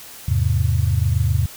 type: chord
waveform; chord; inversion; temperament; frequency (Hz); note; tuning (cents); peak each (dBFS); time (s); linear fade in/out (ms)
sine; E augmented; none; equal; 82.41 / 103.83 / 130.81; E2 / G#2 / B#2; 0 / 0 / 0; -19 / -19 / -21; 0.28-1.46; 5
effects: white hiss -39 dBFS RMS until 1.56 s